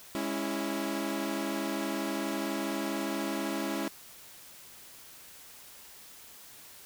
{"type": "chord", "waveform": "sawtooth", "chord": "C# minor", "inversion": "second", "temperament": "equal with one note detuned", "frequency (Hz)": [205, 277.2, 329.6], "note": ["G#3", "C#4", "E4"], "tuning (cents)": [-22, 0, 0], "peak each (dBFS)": [-33, -31, -31], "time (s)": [0.15, 3.88], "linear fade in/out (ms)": 0, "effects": ["white hiss -51 dBFS RMS until 6.85 s"]}